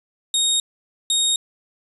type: tone bursts at uneven times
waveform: 25% pulse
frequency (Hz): 3729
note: A#7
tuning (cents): 0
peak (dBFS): -13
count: 2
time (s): 0.34-0.6 / 1.1-1.36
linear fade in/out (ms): 2
effects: resampled to 32000 Hz